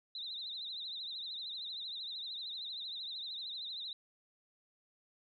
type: tone with vibrato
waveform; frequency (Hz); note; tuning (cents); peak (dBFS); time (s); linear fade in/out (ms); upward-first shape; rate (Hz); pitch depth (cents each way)
sine; 3843; B7; -48; -40; 0.15-3.93; 2; triangle; 13; 140
effects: none